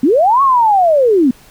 sine linear two-way sweep, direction up then down, 233.1 to 1126 to 233.1 Hz, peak -7 dBFS, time 0.03-1.31 s, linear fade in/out 5 ms, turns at 0.42 s, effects pink hiss -44 dBFS RMS until 1.5 s

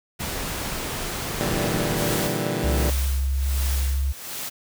pink noise, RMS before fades -29 dBFS, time 0.19-2.28 s, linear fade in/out 20 ms
15% pulse chord, E half-diminished seventh, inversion second, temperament equal with one note detuned, 116.54 / 146.83 / 164.81 / 194.19 Hz, Bb2 / D3 / E3 / G3, 0 / 0 / 0 / -16 cents, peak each -23 dBFS, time 1.41-2.9 s, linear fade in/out 0 ms
white noise with tremolo, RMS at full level -31 dBFS, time 1.96-4.5 s, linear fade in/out 20 ms, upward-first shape sine, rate 1.3 Hz, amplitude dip 75%
sine tone with pitch glide, 67.2 to 68.49 Hz, C2 to C#2, +47 to -20 cents, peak -20 dBFS, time 2.63-4.13 s, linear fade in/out 20 ms, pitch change +33 cents, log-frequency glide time 3.81-4.01 s
effects none

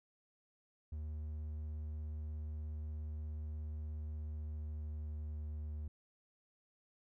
triangle tone with pitch glide, 76.4 to 75.65 Hz, D#2 to D#2, -31 to -48 cents, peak -38 dBFS, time 0.92-5.88 s, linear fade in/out 5 ms, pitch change -17 cents, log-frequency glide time 4.03-5.67 s, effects none

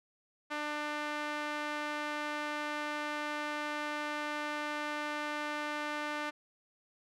sawtooth tone with band-pass filter, 298.1 Hz, D4, 26 cents sharp, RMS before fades -37 dBFS, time 0.5-6.31 s, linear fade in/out 20 ms, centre 1600 Hz, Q 0.95, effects none

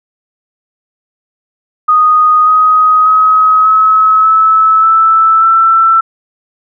sine tone with pitch steps, 1241 / 1256.1 / 1271.5 / 1287 / 1302.7 / 1318.6 / 1334.7 Hz, D#6 / D#6 / D#6 / E6 / E6 / E6 / E6, -5 / +16 / +37 / -42 / -21 / 0 / +21 cents, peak -4 dBFS, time 1.88-6.01 s, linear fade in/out 10 ms, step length 590 ms, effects none

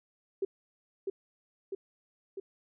sine tone with echo, 389.5 Hz, G4, 11 cents flat, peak -27 dBFS, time 0.42-0.45 s, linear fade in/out 5 ms, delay 650 ms, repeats 3, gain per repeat -3 dB, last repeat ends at 2.4 s, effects none

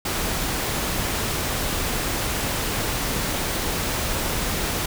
pink noise, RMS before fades -25 dBFS, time 0.05-4.86 s, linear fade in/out 5 ms, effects none

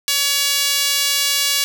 sawtooth tone with high-pass filter, 565 Hz, C#5, 33 cents sharp, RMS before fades -18 dBFS, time 0.08-1.64 s, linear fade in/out 0 ms, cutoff 3400 Hz, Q 1.1, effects none

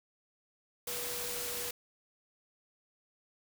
sine tone in noise, 485.1 Hz, B4, 31 cents flat, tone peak -44 dBFS, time 0.87-1.71 s, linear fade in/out 5 ms, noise white, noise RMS -38 dBFS, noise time 0.87-1.71 s, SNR -9 dB, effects none

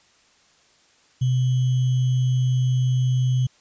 sine tone with sample-and-hold, 127.1 Hz, C3, 50 cents flat, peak -17 dBFS, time 1.21-3.47 s, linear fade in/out 10 ms, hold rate 3150 Hz, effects white hiss -58 dBFS RMS until 3.6 s + resampled to 16000 Hz

